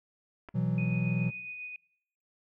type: clicks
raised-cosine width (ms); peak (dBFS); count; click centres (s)
0.5; -32; 2; 0.487 / 0.49
type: chord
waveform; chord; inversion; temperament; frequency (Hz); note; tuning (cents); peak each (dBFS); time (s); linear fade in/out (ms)
triangle; B suspended fourth; none; just; 123.47 / 164.63 / 185.21; B2 / E3 / F#3; 0 / -2 / +2; -29; 0.54-1.31; 20
type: tone with tremolo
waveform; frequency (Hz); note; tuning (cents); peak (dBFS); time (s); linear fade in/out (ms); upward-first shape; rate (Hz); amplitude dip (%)
sine; 2485; D#7; -3; -37; 0.78-1.76; 2; sine; 7.3; 30
effects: noise-tail reverb RT60 0.7 s tail -24 dB re dry